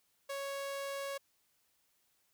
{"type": "tone", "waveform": "sawtooth", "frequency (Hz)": 554.4, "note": "C#5", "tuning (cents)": 0, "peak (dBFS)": -34, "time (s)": [0.29, 1.18], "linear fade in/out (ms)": 10, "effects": ["white hiss -75 dBFS RMS until 2.33 s"]}